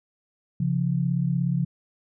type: tone pair together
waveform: sine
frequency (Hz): 136 / 172.76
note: C#3 / F3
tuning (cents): -33 / -18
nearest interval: major third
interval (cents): 415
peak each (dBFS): -24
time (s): 0.6-1.65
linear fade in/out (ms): 5
effects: none